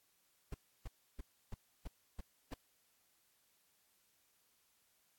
brown noise bursts, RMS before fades -42 dBFS, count 7, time 0.52-2.541 s, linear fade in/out 5 ms, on 23 ms, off 310 ms, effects white hiss -75 dBFS RMS until 5.18 s + AAC 64 kbps

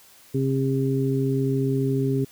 harmonic tone, 134.4 Hz, C3, 47 cents sharp, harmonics 1 / 2 / 3, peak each -23 / -25 / -26 dBFS, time 0.34-2.25 s, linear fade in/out 10 ms, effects white hiss -52 dBFS RMS until 2.31 s

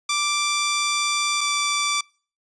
10% pulse tone pair in turn, 1174.7 / 1166.6 Hz, D6 / D6, 0 / -12 cents, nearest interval unison, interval 12 cents, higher first, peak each -12 dBFS, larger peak neither, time 0.09-1.41 / 1.41-2.01 s, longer first, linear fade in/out 5 ms, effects noise-tail reverb RT60 0.4 s tail -25 dB re dry + resampled to 22050 Hz

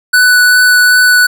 square tone with vibrato, 1488 Hz, F#6, 9 cents sharp, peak -5 dBFS, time 0.13-1.27 s, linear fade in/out 10 ms, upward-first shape triangle, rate 2.6 Hz, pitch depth 9 cents each way, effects none

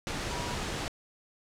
sine tone in noise, 964 Hz, B5, 42 cents flat, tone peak -39 dBFS, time 0.31-0.54 s, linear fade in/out 0 ms, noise pink, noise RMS -34 dBFS, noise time 0.07-0.88 s, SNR -8 dB, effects low-pass 7000 Hz 12 dB/octave

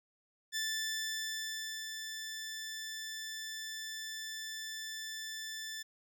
15% pulse tone with ADSR envelope, 1760 Hz, A6, in tune, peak -27 dBFS, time 0.52-5.83 s, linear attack 40 ms, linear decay 1300 ms, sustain -7 dB, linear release 12 ms, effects none

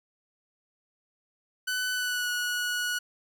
sawtooth tone with pitch glide, 1500 to 1462.4 Hz, F#6 to F#6, +23 to -21 cents, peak -24 dBFS, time 1.67-2.99 s, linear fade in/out 10 ms, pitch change -44 cents, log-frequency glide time 1.93-2.3 s, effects none

